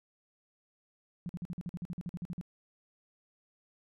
sine tone bursts, 175.1 Hz, F3, 5 cents sharp, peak -35 dBFS, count 15, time 1.26-2.412 s, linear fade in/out 0 ms, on 32 ms, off 48 ms, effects none

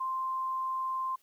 sine tone, 1046.5 Hz, C6, in tune, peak -30 dBFS, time 0-1.16 s, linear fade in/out 10 ms, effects white hiss -68 dBFS RMS until 1.22 s

